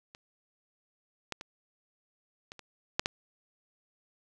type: clicks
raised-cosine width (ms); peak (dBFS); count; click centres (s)
0.2; -30 / -17 / -24 / -26 / -29 / -8 / -11; 7; 0.149 / 1.323 / 1.411 / 2.519 / 2.593 / 2.995 / 3.059
effects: none